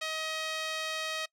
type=tone with band-pass filter; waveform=sawtooth; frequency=632 Hz; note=D#5; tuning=27 cents sharp; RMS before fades=-35 dBFS; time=0.01-1.26 s; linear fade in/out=10 ms; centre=3300 Hz; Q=0.97; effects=noise-tail reverb RT60 0.1 s tail -23 dB re dry